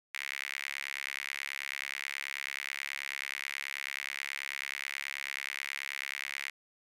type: tone with high-pass filter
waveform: sawtooth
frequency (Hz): 69.3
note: C#2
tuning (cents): 0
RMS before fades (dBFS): -39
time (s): 0.14-6.5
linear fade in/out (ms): 5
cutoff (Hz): 2100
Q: 4.3
effects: resampled to 32000 Hz